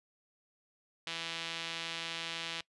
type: tone with band-pass filter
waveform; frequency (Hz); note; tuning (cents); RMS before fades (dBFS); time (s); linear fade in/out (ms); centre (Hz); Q
sawtooth; 165.8; E3; +10; -40; 1.07-2.61; 0; 3300; 1.8
effects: noise-tail reverb RT60 0.1 s tail -22 dB re dry + resampled to 24000 Hz